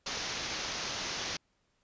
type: low-pass noise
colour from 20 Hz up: white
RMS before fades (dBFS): -37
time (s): 0.06-1.37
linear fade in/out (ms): 5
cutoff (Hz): 6500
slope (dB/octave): 96
effects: pink hiss -75 dBFS RMS until 1.83 s + resampled to 16000 Hz